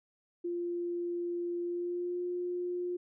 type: tone with pitch glide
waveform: sine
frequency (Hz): 347.6 to 355.3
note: F4 to F4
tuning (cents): -8 to +30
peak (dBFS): -32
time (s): 0.44-2.97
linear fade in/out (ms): 10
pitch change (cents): +38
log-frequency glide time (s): 1.62-2.22
effects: none